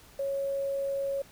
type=tone with quantisation; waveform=sine; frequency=552 Hz; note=C#5; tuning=7 cents flat; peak=-28 dBFS; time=0.19-1.22 s; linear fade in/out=5 ms; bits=9; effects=pink hiss -55 dBFS RMS until 1.31 s